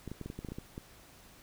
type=clicks; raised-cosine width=3 ms; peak=-27 dBFS; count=11; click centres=0.077 / 0.116 / 0.213 / 0.26 / 0.301 / 0.39 / 0.448 / 0.487 / 0.52 / 0.585 / 0.779 s; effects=pink hiss -57 dBFS RMS until 1.42 s